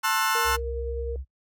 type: chord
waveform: 35% pulse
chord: F# half-diminished seventh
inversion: first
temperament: just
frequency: 888 / 1065.6 / 1332 / 1480 Hz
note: A5 / C6 / E6 / F#6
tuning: +16 / +31 / +18 / 0 cents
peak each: -26 dBFS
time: 0.03-0.57 s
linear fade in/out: 20 ms
type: tone with tremolo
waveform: sine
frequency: 466.2 Hz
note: A#4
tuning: in tune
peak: -29 dBFS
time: 0.35-1.16 s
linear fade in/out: 2 ms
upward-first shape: sine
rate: 9.7 Hz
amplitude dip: 25%
type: tone with pitch glide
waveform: sine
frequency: 65.41 to 65.94 Hz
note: C2 to C2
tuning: 0 to +14 cents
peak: -30 dBFS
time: 0.44-1.25 s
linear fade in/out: 50 ms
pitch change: +14 cents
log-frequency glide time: 0.86-0.97 s
effects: noise-tail reverb RT60 0.1 s tail -21 dB re dry